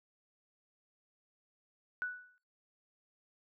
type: tone with exponential decay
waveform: sine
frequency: 1480 Hz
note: F#6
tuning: in tune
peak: -31 dBFS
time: 2.02-2.38 s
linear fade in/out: 0 ms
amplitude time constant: 77 ms
effects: noise-tail reverb RT60 0.3 s tail -23 dB re dry